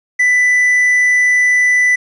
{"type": "tone", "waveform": "triangle", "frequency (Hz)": 1988, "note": "B6", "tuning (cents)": 11, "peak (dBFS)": -7, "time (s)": [0.19, 1.96], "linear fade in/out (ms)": 10, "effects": ["resampled to 24000 Hz", "8-bit"]}